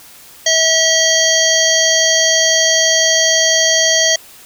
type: harmonic tone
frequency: 646 Hz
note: E5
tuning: 35 cents flat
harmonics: 1 / 3 / 5 / 7 / 9 / 10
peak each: -17 / -17 / -17 / -17 / -17 / -17 dBFS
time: 0.46-4.16 s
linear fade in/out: 5 ms
effects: white hiss -40 dBFS RMS until 4.45 s